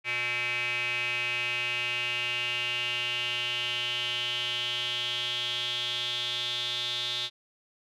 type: tone with band-pass filter sweep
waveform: square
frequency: 121.1 Hz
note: B2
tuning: 34 cents flat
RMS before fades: -31 dBFS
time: 0.04-7.3 s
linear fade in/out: 50 ms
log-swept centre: 2400 to 3600 Hz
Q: 7.4
effects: none